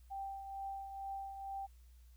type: tone with tremolo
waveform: sine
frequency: 784 Hz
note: G5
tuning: in tune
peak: -39 dBFS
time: 0.1-1.67 s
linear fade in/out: 20 ms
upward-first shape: triangle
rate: 2.2 Hz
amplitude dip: 55%
effects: added 60 Hz sine -57 dBFS peak until 2.16 s + white hiss -74 dBFS RMS until 2.16 s